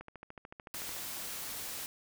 click train, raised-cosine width 0.5 ms, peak -31 dBFS, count 14, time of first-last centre 0.01-0.966 s, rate 13.6 Hz
white noise, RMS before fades -41 dBFS, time 0.74-1.86 s, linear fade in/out 0 ms
effects none

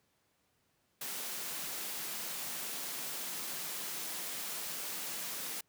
white high-pass noise, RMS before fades -40 dBFS, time 1.01-5.61 s, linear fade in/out 5 ms, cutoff 130 Hz, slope 96 dB/octave, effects pink hiss -75 dBFS RMS until 5.68 s + high-pass 80 Hz 12 dB/octave

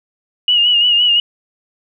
sine tone with vibrato, 2886 Hz, F#7, 44 cents flat, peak -9 dBFS, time 0.48-1.2 s, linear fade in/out 2 ms, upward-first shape sine, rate 5.8 Hz, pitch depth 48 cents each way, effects none

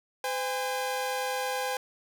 sawtooth tone pair together, 510.9 / 811 Hz, C5 / G#5, -41 / -41 cents, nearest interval minor sixth, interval 800 cents, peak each -28 dBFS, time 0.24-1.77 s, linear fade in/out 2 ms, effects none

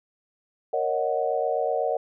sine chord, D# minor seventh, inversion second, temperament equal, 466.2 / 554.4 / 622.3 / 740 Hz, A#4 / C#5 / D#5 / F#5, 0 / 0 / 0 / 0 cents, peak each -28 dBFS, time 0.73-1.97 s, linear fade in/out 5 ms, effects none

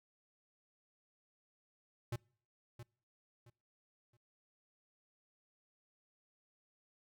square tone with echo, 119 Hz, A#2, 36 cents sharp, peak -37 dBFS, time 2.12-2.16 s, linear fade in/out 5 ms, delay 670 ms, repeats 3, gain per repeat -11 dB, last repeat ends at 4.17 s, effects noise-tail reverb RT60 0.5 s tail -26 dB re dry

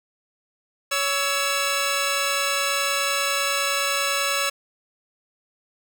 10% pulse tone pair together, 560.8 / 1318.5 Hz, C#5 / E6, +20 / 0 cents, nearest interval octave + minor third, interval 1480 cents, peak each -16 dBFS, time 0.91-4.5 s, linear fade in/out 10 ms, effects none

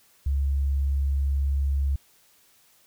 sine tone, 69.2 Hz, C#2, 2 cents flat, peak -21 dBFS, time 0.26-1.96 s, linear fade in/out 5 ms, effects white hiss -60 dBFS RMS until 2.86 s

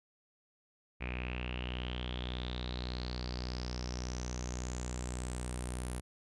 sawtooth tone with low-pass filter sweep, 61.74 Hz, B1, in tune, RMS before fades -39 dBFS, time 1-6.01 s, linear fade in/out 20 ms, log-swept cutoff 2400 to 10000 Hz, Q 7.9, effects none

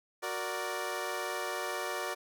15% pulse chord, Gb augmented, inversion none, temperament equal, 370 / 466.2 / 587.3 Hz, Gb4 / Bb4 / D5, 0 / 0 / 0 cents, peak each -32 / -33 / -31 dBFS, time 0.22-2.15 s, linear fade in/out 20 ms, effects none

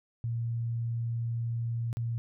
sine tone with dropouts, 116.54 Hz, A#2, in tune, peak -29 dBFS, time 0.24-2.18 s, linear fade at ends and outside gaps 0 ms, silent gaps 1.929-1.97 s, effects none

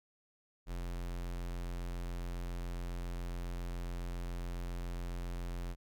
square tone, 43.63 Hz, F1, 1 cent flat, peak -38 dBFS, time 0.66-5.76 s, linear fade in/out 50 ms, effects none

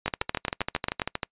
two click trains, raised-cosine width 0.3 ms, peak -11 / -9 dBFS, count 16 / 8, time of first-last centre 0.06-1.232 / 0.08-1.018 s, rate 12.8 / 7.46 Hz, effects noise-tail reverb RT60 0.1 s tail -26 dB re dry + resampled to 8000 Hz

